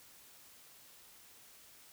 silence, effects white hiss -59 dBFS RMS until 1.92 s

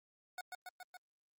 25% pulse tone with echo, 732 Hz, F#5, 19 cents flat, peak -38 dBFS, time 0.38-0.41 s, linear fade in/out 2 ms, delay 140 ms, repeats 4, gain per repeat -2 dB, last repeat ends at 0.97 s, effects Opus 48 kbps

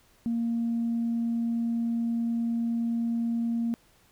sine tone, 232.4 Hz, A#3, 5 cents flat, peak -24 dBFS, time 0.26-3.74 s, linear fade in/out 0 ms, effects tanh soft clip ceiling -21 dBFS + pink hiss -62 dBFS RMS until 4.11 s

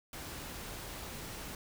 pink noise, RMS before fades -44 dBFS, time 0.13-1.55 s, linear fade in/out 2 ms, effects none

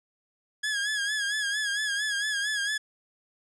sawtooth tone with vibrato, 1669 Hz, G#6, 8 cents sharp, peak -23 dBFS, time 0.63-2.78 s, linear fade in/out 10 ms, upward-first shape sine, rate 4.4 Hz, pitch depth 67 cents each way, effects resampled to 22050 Hz

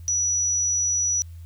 sine tone, 5880 Hz, F#8, 12 cents flat, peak -20 dBFS, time 0.08-1.22 s, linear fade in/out 0 ms, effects added 84 Hz sine -37 dBFS peak until 1.45 s + white hiss -61 dBFS RMS until 1.45 s

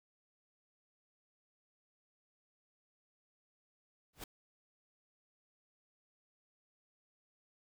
pink noise with exponential growth, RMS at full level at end -39 dBFS, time 4.13-4.24 s, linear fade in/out 5 ms, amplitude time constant 22 ms, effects none

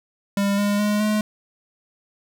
square tone with pitch steps, 200 / 204.1 / 208.3 / 212.5 Hz, G3 / G#3 / G#3 / G#3, +35 / -30 / +5 / +40 cents, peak -19 dBFS, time 0.37-1.21 s, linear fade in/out 2 ms, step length 210 ms, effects none

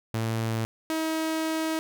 sawtooth tone pair in turn, 112.8 / 319 Hz, A2 / D#4, +44 / +43 cents, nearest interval octave + tritone, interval 1799 cents, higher second, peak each -22 dBFS, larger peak neither, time 0.14-0.65 / 0.9-1.79 s, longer second, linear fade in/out 0 ms, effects none

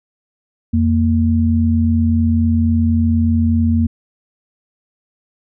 sine tone pair together, 86.49 / 230.9 Hz, F2 / A#3, -16 / -16 cents, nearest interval octave + perfect fourth, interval 1700 cents, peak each -14 dBFS, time 0.73-3.87 s, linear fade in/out 10 ms, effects none

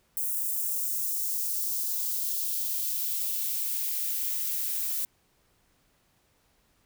violet noise with high-pass filter sweep, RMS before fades -30 dBFS, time 0.17-5.05 s, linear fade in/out 0 ms, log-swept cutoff 9000 to 1300 Hz, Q 1.2, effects pink hiss -68 dBFS RMS until 6.85 s

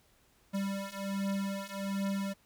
square beating tone pair, 196 / 197.3 Hz, G3 / G3, 0 / +11 cents, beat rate 1.3 Hz, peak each -37 / -36 dBFS, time 0.53-2.34 s, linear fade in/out 20 ms, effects pink hiss -67 dBFS RMS until 2.45 s

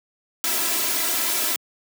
white noise with comb filter, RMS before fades -23 dBFS, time 0.44-1.56 s, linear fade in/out 0 ms, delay 3 ms, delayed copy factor +0.9, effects high-pass 150 Hz 12 dB/octave

